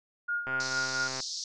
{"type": "tone with tremolo", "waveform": "sine", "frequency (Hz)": 1424, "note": "F6", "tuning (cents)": 33, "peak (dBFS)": -27, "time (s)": [0.28, 1.08], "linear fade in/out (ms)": 10, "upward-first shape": "sine", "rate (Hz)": 4.4, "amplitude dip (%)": 65}
{"type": "click train", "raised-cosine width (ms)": 0.5, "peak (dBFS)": -23, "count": 97, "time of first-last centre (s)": [0.47, 1.203], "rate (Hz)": 131}
{"type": "band-pass noise", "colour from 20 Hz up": "pink", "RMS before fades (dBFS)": -37, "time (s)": [0.6, 1.44], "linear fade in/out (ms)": 2, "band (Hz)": [4300, 6200], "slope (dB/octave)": 48}
{"effects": []}